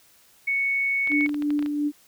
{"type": "tone", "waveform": "sine", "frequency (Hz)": 2217, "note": "C#7", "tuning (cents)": 0, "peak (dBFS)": -21, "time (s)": [0.47, 1.27], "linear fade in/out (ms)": 10}
{"type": "clicks", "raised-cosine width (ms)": 0.3, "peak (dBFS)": -22, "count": 11, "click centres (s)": [1.074, 1.118, 1.209, 1.262, 1.293, 1.344, 1.423, 1.505, 1.592, 1.626, 1.661]}
{"type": "tone with tremolo", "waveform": "sine", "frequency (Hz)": 293.6, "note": "D4", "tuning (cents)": 0, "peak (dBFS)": -20, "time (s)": [1.09, 1.92], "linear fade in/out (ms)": 50, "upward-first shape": "sine", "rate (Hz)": 2.8, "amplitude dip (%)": 40}
{"effects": ["white hiss -57 dBFS RMS until 2.07 s"]}